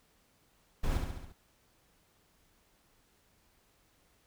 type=noise with echo; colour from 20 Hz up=brown; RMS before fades=-29 dBFS; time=0.83-0.98 s; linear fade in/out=10 ms; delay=69 ms; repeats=5; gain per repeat=-4 dB; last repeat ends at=1.325 s; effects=pink hiss -69 dBFS RMS until 4.26 s